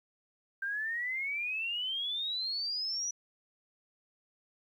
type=exponential sweep; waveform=sine; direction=up; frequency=1566 to 5920 Hz; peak=-32 dBFS; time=0.62-3.11 s; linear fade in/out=5 ms; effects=11-bit